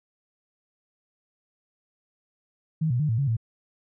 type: tone with pitch steps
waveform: sine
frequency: 158.4 / 121.9 / 151.2 / 112.9 / 139.8 / 113.2 Hz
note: D#3 / B2 / D#3 / A2 / C#3 / A2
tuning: +31 / -22 / -49 / +45 / +15 / +50 cents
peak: -21 dBFS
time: 2.81-3.368 s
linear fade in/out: 10 ms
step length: 93 ms
effects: none